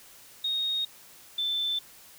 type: tone pair in turn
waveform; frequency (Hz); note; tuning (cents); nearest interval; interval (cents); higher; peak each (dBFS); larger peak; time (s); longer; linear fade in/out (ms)
sine; 3729 / 3533; A#7 / A7; 0 / +6; minor second; 94; first; -26; neither; 0.44-0.85 / 1.38-1.79; neither; 5
effects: white hiss -52 dBFS RMS until 2.18 s